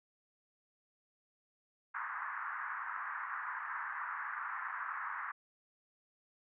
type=band-pass noise; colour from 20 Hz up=pink; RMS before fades=-41 dBFS; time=1.94-5.32 s; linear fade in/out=10 ms; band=990 to 1800 Hz; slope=48 dB/octave; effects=none